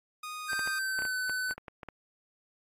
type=tone; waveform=sawtooth; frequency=1238 Hz; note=D#6; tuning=9 cents flat; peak=-34 dBFS; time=0.23-0.79 s; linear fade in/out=5 ms
type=tone with pitch glide; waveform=square; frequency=1568 to 1508.5 Hz; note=G6 to F#6; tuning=0 to +33 cents; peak=-31 dBFS; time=0.48-1.54 s; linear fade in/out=20 ms; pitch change=-67 cents; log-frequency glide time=0.7-1.16 s
type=clicks; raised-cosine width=0.5 ms; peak=-26 dBFS; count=12; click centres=0.532 / 0.593 / 0.675 / 0.99 / 1.021 / 1.052 / 1.296 / 1.51 / 1.58 / 1.682 / 1.832 / 1.887 s
effects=AAC 48 kbps